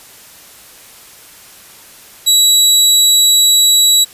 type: tone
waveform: 25% pulse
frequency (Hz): 3900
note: B7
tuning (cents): -23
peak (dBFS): -3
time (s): 2.26-4.05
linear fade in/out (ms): 20
effects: white hiss -39 dBFS RMS until 4.13 s + resampled to 32000 Hz